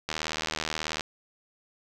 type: click train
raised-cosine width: 0.2 ms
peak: -12 dBFS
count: 73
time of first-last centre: 0.09-1.008 s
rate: 78.4 Hz
effects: none

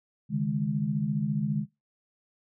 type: chord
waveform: sine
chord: C# suspended second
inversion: none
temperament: equal with one note detuned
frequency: 138.59 / 153.33 / 207.7 Hz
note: C#3 / D#3 / G#3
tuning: 0 / -25 / 0 cents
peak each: -31 / -29 / -29 dBFS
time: 0.29-1.66 s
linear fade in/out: 50 ms
effects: noise-tail reverb RT60 0.2 s tail -18 dB re dry

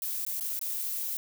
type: noise with dropouts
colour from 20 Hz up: violet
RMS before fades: -33 dBFS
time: 0.02-1.17 s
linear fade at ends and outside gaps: 1 ms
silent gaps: 0.25-0.265 / 0.398-0.408 / 0.592-0.613 s
effects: none

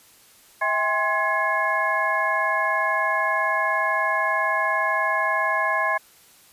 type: tone cluster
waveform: sine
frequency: 647 / 804 / 1054 / 1684 / 2161 Hz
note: E5 / G5 / C6 / G#6 / C#7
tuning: -32 / +44 / +12 / +24 / -45 cents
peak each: -27 / -29 / -24 / -24 / -30 dBFS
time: 0.61-5.98 s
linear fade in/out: 10 ms
effects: white hiss -53 dBFS RMS until 6.52 s + resampled to 32000 Hz

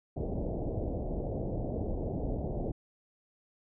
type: low-pass noise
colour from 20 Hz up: pink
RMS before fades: -34 dBFS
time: 0.16-2.72 s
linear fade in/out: 10 ms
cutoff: 700 Hz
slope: 48 dB/octave
effects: none

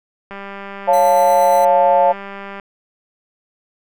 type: click train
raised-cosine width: 0.5 ms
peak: -17 dBFS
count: 454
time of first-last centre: 0.31-2.598 s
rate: 198 Hz
type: chord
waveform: sine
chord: Db augmented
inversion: none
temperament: equal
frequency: 554.4 / 698.5 / 880 Hz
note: Db5 / F5 / A5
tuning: 0 / 0 / 0 cents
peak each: -14 dBFS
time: 0.87-2.13 s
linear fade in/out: 20 ms
type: tone with tremolo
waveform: 5% pulse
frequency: 2016 Hz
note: B6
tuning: 35 cents sharp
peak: -19 dBFS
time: 0.93-1.65 s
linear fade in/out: 5 ms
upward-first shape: sine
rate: 8.5 Hz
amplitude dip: 25%
effects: none

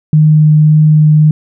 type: tone with vibrato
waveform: sine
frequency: 153.3 Hz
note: D#3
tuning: 25 cents flat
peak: -3 dBFS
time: 0.13-1.31 s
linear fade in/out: 2 ms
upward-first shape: triangle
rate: 1.8 Hz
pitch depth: 9 cents each way
effects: none

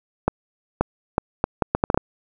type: accelerating click train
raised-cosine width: 1 ms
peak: -3 dBFS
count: 10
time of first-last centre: 0.28-1.975 s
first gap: 530 ms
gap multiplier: 0.7
effects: none

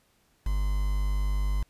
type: tone with quantisation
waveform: triangle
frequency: 50 Hz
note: G1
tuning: 35 cents sharp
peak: -22 dBFS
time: 0.46-1.63 s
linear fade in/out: 5 ms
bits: 7
effects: pink hiss -67 dBFS RMS until 1.69 s + resampled to 32000 Hz

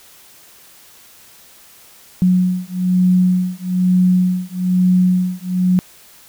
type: beating tone pair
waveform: sine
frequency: 181.9 / 183 Hz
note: F#3 / F#3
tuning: -29 / -19 cents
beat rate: 1.1 Hz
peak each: -15 dBFS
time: 2.22-5.79 s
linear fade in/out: 0 ms
effects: white hiss -45 dBFS RMS until 6.28 s

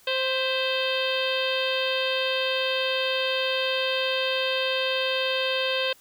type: harmonic tone with a mistuned harmonic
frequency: 523.3 Hz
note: C5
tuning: in tune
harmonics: 1 / 2 / 3 / 4 / 5 / 6 / 7 / 8 / 9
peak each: -27 / -35 / -33 / -39 / -30 / -30 / -33 / -39 / -41 dBFS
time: 0.07-5.93 s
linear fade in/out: 5 ms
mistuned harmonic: 4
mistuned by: -75 cents
effects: white hiss -56 dBFS RMS until 6 s

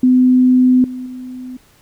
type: tone with level steps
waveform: sine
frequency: 253.5 Hz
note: B3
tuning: 45 cents sharp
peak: -7 / -23 / -26 dBFS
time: 0.03-1.57 s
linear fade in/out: 5 ms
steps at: 0.84 / 1.06 s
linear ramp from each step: 2 ms
effects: pink hiss -51 dBFS RMS until 1.81 s

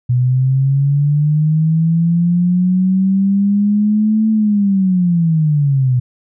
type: linear two-way sweep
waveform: sine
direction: up then down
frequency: 122.6 to 220 to 122.6 Hz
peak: -10 dBFS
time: 0.09-6 s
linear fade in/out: 10 ms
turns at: 4.3 s
effects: none

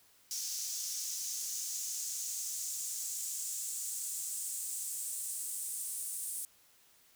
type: noise with high-pass filter sweep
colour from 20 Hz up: pink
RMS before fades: -39 dBFS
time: 0.31-6.45 s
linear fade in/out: 0 ms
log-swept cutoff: 5800 to 9100 Hz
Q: 3
effects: white hiss -65 dBFS RMS until 7.15 s

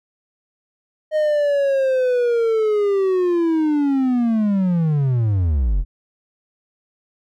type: linear sweep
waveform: triangle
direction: down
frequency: 622.3 to 36.9 Hz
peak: -13 dBFS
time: 1.11-5.85 s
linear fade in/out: 50 ms
effects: none

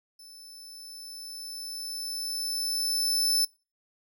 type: tone with level ramp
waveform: sawtooth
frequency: 5274 Hz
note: E8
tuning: in tune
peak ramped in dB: -45 to -19 dBFS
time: 0.19-3.45 s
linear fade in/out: 5 ms
effects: noise-tail reverb RT60 0.3 s tail -22 dB re dry

